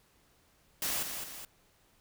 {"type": "noise with echo", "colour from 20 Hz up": "white", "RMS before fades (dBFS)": -33, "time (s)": [0.82, 1.03], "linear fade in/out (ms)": 2, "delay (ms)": 210, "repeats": 2, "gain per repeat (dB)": -6, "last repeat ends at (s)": 1.45, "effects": ["pink hiss -67 dBFS RMS until 2 s"]}